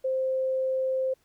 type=tone; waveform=sine; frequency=523.3 Hz; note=C5; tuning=in tune; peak=-24 dBFS; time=0.04-1.14 s; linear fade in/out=10 ms; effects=pink hiss -68 dBFS RMS until 1.24 s